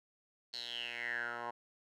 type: tone with band-pass filter sweep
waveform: 10% pulse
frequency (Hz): 119.1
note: A#2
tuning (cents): +38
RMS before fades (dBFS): -41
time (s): 0.53-1.51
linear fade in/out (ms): 10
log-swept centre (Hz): 4400 to 1000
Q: 8.1
effects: none